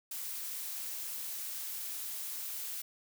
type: noise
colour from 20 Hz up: blue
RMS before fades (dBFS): -40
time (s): 0.11-2.82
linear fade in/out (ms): 5
effects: none